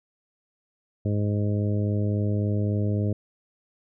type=harmonic tone; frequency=103.6 Hz; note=G#2; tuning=4 cents flat; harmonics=1 / 2 / 3 / 4 / 5 / 6; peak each=-23 / -29 / -33 / -35 / -37 / -39 dBFS; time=1.05-3.13 s; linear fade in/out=5 ms; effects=none